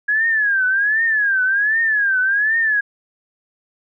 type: tone with vibrato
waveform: sine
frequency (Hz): 1660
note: G#6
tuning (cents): -1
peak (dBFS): -14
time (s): 0.08-2.81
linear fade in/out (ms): 10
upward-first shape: triangle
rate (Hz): 1.3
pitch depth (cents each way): 190
effects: none